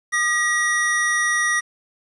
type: tone pair together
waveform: square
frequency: 1220 / 1912 Hz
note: D#6 / A#6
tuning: -34 / +43 cents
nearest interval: minor sixth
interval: 777 cents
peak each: -26 / -19 dBFS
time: 0.12-1.61 s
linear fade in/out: 20 ms
effects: resampled to 24000 Hz + 8-bit